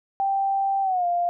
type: tone with pitch glide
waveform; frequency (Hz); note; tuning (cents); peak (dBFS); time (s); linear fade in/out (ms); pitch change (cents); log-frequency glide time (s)
sine; 784 to 698.5; G5 to F5; 0 to 0; -20; 0.2-1.29; 0; -200; 0.82-1.06
effects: none